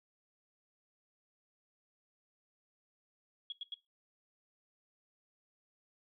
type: tone bursts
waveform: sine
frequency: 3322 Hz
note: G#7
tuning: in tune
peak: -38 dBFS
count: 3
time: 3.5-3.742 s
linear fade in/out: 2 ms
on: 22 ms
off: 88 ms
effects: noise-tail reverb RT60 0.2 s tail -17 dB re dry